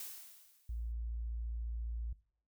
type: noise with exponential decay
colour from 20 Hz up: blue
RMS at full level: -43 dBFS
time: 0-0.92 s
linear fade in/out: 1 ms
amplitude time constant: 200 ms
type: tone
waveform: sine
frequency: 57.3 Hz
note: A#1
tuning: 29 cents flat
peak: -37 dBFS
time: 0.69-2.13 s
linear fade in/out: 5 ms
effects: noise-tail reverb RT60 0.5 s tail -19 dB re dry